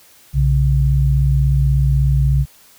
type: tone pair together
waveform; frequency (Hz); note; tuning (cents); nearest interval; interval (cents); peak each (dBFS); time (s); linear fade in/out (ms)
sine; 61.4 / 137.84; B1 / C#3; -9 / -9; octave + major second; 1400; -14; 0.33-2.46; 50
effects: white hiss -48 dBFS RMS until 2.78 s